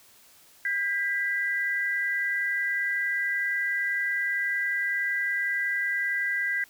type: tone pair together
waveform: sine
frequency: 1606.3 / 1975.5 Hz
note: G6 / B6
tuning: +42 / 0 cents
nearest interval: major third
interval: 358 cents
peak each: -28 / -27 dBFS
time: 0.65-6.64 s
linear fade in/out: 2 ms
effects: white hiss -56 dBFS RMS until 6.69 s